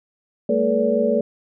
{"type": "tone cluster", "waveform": "sine", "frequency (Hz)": [203, 228, 430.5, 486.3, 574], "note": ["G#3", "A#3", "A4", "B4", "D5"], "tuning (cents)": [-39, -38, -38, -27, -40], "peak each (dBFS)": [-28, -22, -22, -24, -20], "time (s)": [0.49, 1.21], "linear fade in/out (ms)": 5, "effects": []}